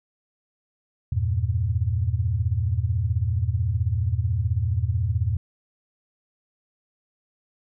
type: chord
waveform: sine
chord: E diminished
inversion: none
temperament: equal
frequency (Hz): 82.41 / 98 / 116.54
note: E2 / G2 / Bb2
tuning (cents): 0 / 0 / 0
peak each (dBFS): -25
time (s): 1.12-5.37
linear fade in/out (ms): 5
effects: none